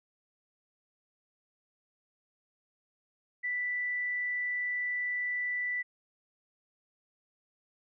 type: tone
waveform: sine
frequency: 1975.5 Hz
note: B6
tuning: in tune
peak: -30 dBFS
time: 3.43-5.83 s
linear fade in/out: 20 ms
effects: none